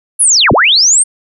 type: linear two-way sweep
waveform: sine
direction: down then up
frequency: 11000 to 55 to 8920 Hz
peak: -5 dBFS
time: 0.19-1.04 s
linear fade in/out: 20 ms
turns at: 0.52 s
effects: none

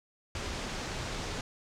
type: low-pass noise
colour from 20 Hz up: pink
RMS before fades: -37 dBFS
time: 0.35-1.41 s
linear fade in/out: 2 ms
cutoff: 7100 Hz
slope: 24 dB/octave
effects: none

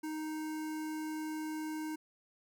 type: tone with notch filter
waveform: square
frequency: 311.1 Hz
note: D#4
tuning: in tune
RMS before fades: -39 dBFS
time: 0.03-1.96 s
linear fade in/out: 10 ms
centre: 3500 Hz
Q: 1.6
effects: none

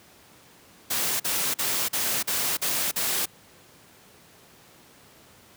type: noise bursts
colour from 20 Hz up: white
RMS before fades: -26 dBFS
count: 7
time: 0.9-3.258 s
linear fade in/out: 10 ms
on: 300 ms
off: 43 ms
effects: pink hiss -53 dBFS RMS until 5.56 s + high-pass 100 Hz 12 dB/octave

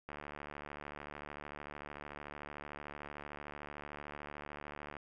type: click train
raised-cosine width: 0.5 ms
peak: -30 dBFS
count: 359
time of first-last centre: 0.09-4.967 s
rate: 73.4 Hz
effects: none

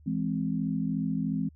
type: chord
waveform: sine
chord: E augmented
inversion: none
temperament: equal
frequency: 164.81 / 207.7 / 261.6 Hz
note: E3 / G#3 / B#3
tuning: 0 / 0 / 0 cents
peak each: -31 dBFS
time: 0.06-1.49 s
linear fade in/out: 10 ms
effects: added 76 Hz sine -52 dBFS peak until 1.55 s

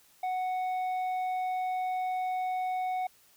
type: tone with tanh clipping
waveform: sine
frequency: 740 Hz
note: F#5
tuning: in tune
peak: -30 dBFS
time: 0.23-3.07 s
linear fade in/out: 5 ms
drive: 6 dB
effects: white hiss -62 dBFS RMS until 3.36 s

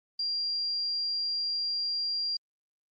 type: tone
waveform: sine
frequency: 4767 Hz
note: D8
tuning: 25 cents sharp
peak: -28 dBFS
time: 0.19-2.37 s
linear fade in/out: 5 ms
effects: Opus 32 kbps

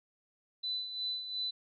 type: tone with tremolo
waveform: sine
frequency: 3999 Hz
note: B7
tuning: 21 cents sharp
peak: -32 dBFS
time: 0.63-1.51 s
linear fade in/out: 10 ms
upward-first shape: sine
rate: 2.8 Hz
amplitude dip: 60%
effects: none

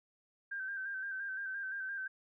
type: tone with vibrato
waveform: sine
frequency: 1568 Hz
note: G6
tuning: in tune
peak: -37 dBFS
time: 0.51-2.08 s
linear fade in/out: 10 ms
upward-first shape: square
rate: 5.8 Hz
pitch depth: 37 cents each way
effects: none

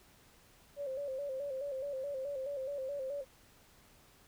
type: tone with vibrato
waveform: sine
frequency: 548 Hz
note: C#5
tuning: 20 cents flat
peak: -36 dBFS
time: 0.76-3.25 s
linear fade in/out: 50 ms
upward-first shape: square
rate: 4.7 Hz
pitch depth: 70 cents each way
effects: pink hiss -63 dBFS RMS until 4.27 s

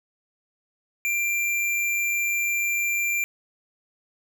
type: tone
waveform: square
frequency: 2371 Hz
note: D7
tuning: 16 cents sharp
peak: -23 dBFS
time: 1.05-3.24 s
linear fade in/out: 0 ms
effects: none

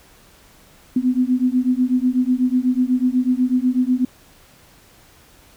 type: beating tone pair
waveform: sine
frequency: 248.6 / 256.7 Hz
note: B3 / C4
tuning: +12 / -33 cents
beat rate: 8.1 Hz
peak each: -18 dBFS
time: 0.96-4.05 s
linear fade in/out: 5 ms
effects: pink hiss -50 dBFS RMS until 5.56 s

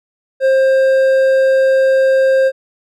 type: tone with hard clipping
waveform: triangle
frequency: 531 Hz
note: C5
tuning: 25 cents sharp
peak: -10 dBFS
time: 0.4-2.52 s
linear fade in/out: 50 ms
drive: 9 dB
effects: none

